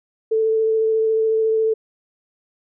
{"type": "tone with vibrato", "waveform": "sine", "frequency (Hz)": 442.2, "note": "A4", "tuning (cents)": 9, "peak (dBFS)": -15, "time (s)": [0.31, 1.74], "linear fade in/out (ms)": 10, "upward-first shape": "sine", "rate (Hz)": 14, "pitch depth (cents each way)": 11, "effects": []}